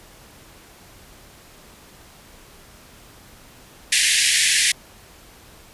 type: band-pass noise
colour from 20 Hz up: pink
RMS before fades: -18 dBFS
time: 3.92-4.72 s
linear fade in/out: 5 ms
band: 1700 to 11000 Hz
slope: 96 dB/octave
effects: pink hiss -47 dBFS RMS until 5.73 s + resampled to 32000 Hz